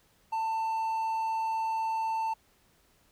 triangle tone, 892 Hz, A5, 23 cents sharp, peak -26 dBFS, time 0.32-2.34 s, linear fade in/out 10 ms, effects pink hiss -66 dBFS RMS until 3.11 s

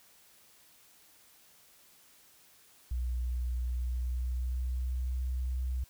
sine tone with pitch glide, 61.2 to 63.43 Hz, B1 to B1, -15 to +47 cents, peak -30 dBFS, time 2.91-5.84 s, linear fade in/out 5 ms, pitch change +62 cents, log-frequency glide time 3.64-5.22 s, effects white hiss -61 dBFS RMS until 5.89 s

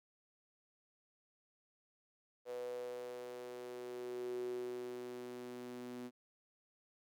sawtooth tone with high-pass filter sweep, 123.47 Hz, B2, in tune, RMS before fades -45 dBFS, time 2.45-6.11 s, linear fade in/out 50 ms, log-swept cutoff 510 to 280 Hz, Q 10, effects none

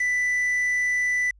triangle tone with quantisation, 1985 Hz, B6, 8 cents sharp, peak -19 dBFS, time 0-1.31 s, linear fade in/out 5 ms, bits 7, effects added 50 Hz sine -51 dBFS peak until 1.39 s + resampled to 22050 Hz

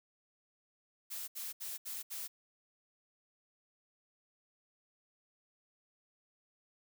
blue noise bursts, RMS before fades -42 dBFS, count 5, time 1.1-2.28 s, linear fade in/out 20 ms, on 180 ms, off 70 ms, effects none

